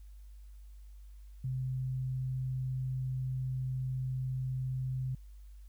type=tone; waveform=sine; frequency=129.6 Hz; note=C3; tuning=16 cents flat; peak=-32 dBFS; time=1.44-5.15 s; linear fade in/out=5 ms; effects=added 50 Hz sine -48 dBFS peak until 5.68 s + white hiss -72 dBFS RMS until 5.68 s